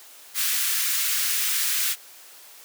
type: high-pass noise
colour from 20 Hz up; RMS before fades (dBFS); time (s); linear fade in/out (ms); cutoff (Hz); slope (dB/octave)
white; -24; 0.34-1.96; 50; 1400; 24
effects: white hiss -47 dBFS RMS until 2.64 s + high-pass 400 Hz 12 dB/octave